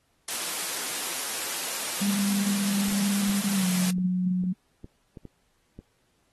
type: high-pass noise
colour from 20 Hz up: white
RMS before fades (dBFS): -31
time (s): 0.28-3.91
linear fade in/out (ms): 5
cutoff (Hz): 240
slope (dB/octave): 12
type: tone with pitch glide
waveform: sine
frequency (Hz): 200 to 182.34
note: G3 to F#3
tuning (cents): +35 to -25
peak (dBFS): -23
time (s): 2.01-4.53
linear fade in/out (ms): 10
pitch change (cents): -160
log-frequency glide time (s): 3.53-3.66
type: clicks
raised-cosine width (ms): 3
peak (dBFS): -28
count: 9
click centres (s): 2.883 / 2.926 / 3.295 / 3.983 / 4.438 / 4.844 / 5.172 / 5.253 / 5.79
effects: pink hiss -70 dBFS RMS until 6.32 s + AAC 32 kbps